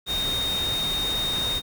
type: tone in noise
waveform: sine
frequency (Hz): 3700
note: A#7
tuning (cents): -14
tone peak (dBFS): -24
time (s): 0.06-1.62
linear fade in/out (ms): 50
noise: pink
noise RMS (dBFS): -32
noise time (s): 0.06-1.62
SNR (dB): +5
effects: none